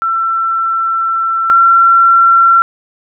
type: tone pair in turn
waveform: sine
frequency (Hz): 1343 / 1359.4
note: E6 / F6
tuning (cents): +32 / -47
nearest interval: unison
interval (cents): 21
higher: second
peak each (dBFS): -11 / -4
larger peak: second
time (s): 0.02-1.5 / 1.5-2.62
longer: first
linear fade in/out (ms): 0
effects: none